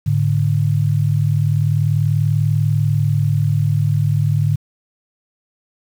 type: tone pair together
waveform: sine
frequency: 106.4 / 146.73 Hz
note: G#2 / D3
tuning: +42 / -1 cents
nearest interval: tritone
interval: 557 cents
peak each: -16 dBFS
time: 0.06-4.56 s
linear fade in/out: 10 ms
effects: 7-bit